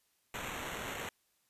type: noise with sample-and-hold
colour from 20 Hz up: white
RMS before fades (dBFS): -41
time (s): 0.34-1.09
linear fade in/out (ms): 2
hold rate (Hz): 4900
effects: white hiss -75 dBFS RMS until 1.49 s + resampled to 32000 Hz